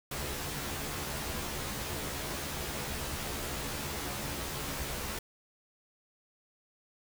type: noise with comb filter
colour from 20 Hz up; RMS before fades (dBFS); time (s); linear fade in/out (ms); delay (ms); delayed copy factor
pink; -37; 0.11-5.19; 5; 14; +1
effects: none